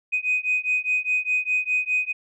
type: beating tone pair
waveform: sine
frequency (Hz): 2498 / 2502.9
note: D#7 / D#7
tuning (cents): +6 / +10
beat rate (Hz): 4.9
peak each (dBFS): -23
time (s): 0.12-2.13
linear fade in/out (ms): 20
effects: tanh soft clip ceiling -14 dBFS